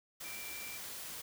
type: tone in noise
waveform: sine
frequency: 2349 Hz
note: D7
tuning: in tune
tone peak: -47 dBFS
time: 0.24-0.78 s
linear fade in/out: 10 ms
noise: white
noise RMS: -45 dBFS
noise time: 0.2-1.22 s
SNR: -5 dB
effects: none